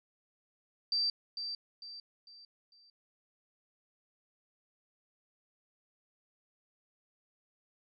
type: tone with echo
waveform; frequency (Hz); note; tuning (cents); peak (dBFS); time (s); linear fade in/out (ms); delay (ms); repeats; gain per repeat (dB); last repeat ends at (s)
sine; 4673; D8; -9; -28; 0.92-1.1; 2; 450; 4; -8; 2.9
effects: none